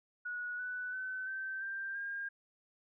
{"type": "tone with pitch steps", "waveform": "sine", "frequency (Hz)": [1461, 1490, 1519.5, 1549.7, 1580.4, 1611.7], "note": ["F#6", "F#6", "F#6", "G6", "G6", "G6"], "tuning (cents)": [-22, 12, 46, -20, 14, 48], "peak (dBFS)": -37, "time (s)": [0.25, 2.29], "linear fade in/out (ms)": 10, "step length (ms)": 340, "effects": []}